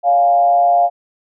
sine tone with frequency modulation, 701 Hz, F5, 6 cents sharp, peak -9 dBFS, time 0.03-0.9 s, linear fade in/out 50 ms, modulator 132 Hz, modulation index 0.49, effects none

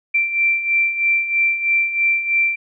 sine beating tone pair, 2349 / 2352.1 Hz, D7 / D7, 0 / +2 cents, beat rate 3.1 Hz, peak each -22 / -16 dBFS, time 0.14-2.56 s, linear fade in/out 10 ms, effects none

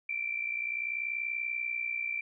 sine tone with amplitude modulation, 2349 Hz, D7, in tune, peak -28 dBFS, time 0.09-2.21 s, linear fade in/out 5 ms, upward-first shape sine, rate 60.5 Hz, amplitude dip 70%, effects none

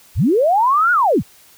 sine linear two-way sweep, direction up then down, 44.33 to 1471 to 44.33 Hz, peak -11 dBFS, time 0.15-1.23 s, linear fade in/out 50 ms, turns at 0.92 s, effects white hiss -48 dBFS RMS until 1.57 s

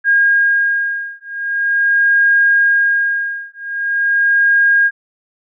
sine beating tone pair, 1624 / 1624.43 Hz, G#6 / G#6, -39 / -39 cents, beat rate 0.43 Hz, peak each -14 dBFS, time 0.04-4.91 s, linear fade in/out 50 ms, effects none

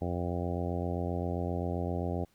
harmonic tone, 87.6 Hz, F2, 6 cents sharp, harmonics 1 / 2 / 3 / 4 / 5 / 6 / 7 / 8 / 9, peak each -34 / -37 / -39 / -40 / -41 / -42 / -42 / -43 / -44 dBFS, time 0.01-2.25 s, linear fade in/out 10 ms, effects pink hiss -69 dBFS RMS until 2.34 s

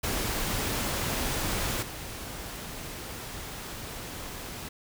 pink noise with level steps, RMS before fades -30 / -39 dBFS, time 0.03-4.69 s, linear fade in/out 10 ms, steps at 1.82 s, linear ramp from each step 10 ms, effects none

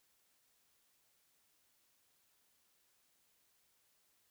silence, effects white hiss -75 dBFS RMS until 4.3 s

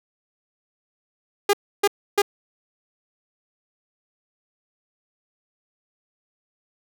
sawtooth tone bursts, 405.7 Hz, G#4, 41 cents flat, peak -11 dBFS, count 3, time 1.49-2.219 s, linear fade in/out 5 ms, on 43 ms, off 300 ms, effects none

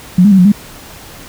sine tone with pitch steps, 180.6 / 207.1 / 192.2 / 179.8 / 205 Hz, F#3 / G#3 / G3 / F#3 / G#3, -42 / -5 / -34 / -49 / -22 cents, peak -3 dBFS, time 0.18-0.52 s, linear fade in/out 5 ms, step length 68 ms, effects pink hiss -34 dBFS RMS until 1.28 s

